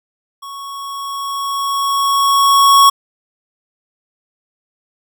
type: tone with level ramp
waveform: square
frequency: 1108.7 Hz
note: C#6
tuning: in tune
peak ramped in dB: -29 to -5 dBFS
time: 0.42-2.9 s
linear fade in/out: 10 ms
effects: none